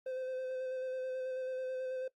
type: tone with vibrato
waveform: triangle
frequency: 516 Hz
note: C5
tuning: 24 cents flat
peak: -34 dBFS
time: 0.06-2.08 s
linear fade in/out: 5 ms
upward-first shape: square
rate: 9.2 Hz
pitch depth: 14 cents each way
effects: noise-tail reverb RT60 0.1 s tail -20 dB re dry + Opus 32 kbps